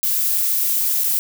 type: noise with dropouts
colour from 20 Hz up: violet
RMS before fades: -19 dBFS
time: 0.03-1.19 s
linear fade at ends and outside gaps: 0 ms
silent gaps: 1.037-1.042 s
effects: none